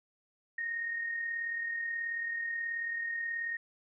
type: tone with amplitude modulation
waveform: sine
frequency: 1855 Hz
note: A#6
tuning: 9 cents flat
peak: -31 dBFS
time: 0.58-3.57 s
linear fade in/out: 5 ms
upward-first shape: sine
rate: 38.5 Hz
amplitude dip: 40%
effects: none